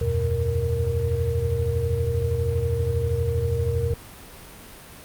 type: tone cluster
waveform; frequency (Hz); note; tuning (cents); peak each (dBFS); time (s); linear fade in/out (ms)
sine; 79.9 / 92.4 / 121.4 / 466.9; D#2 / F#2 / B2 / A#4; +47 / -2 / -29 / +3; -26; 0.01-3.94; 5
effects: pink hiss -43 dBFS RMS until 5.04 s + Opus 48 kbps